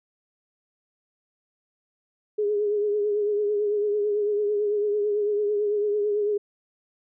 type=tone with vibrato; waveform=sine; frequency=415.3 Hz; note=G#4; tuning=in tune; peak=-21 dBFS; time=2.38-6.38 s; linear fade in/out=10 ms; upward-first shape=triangle; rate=9 Hz; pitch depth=48 cents each way; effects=none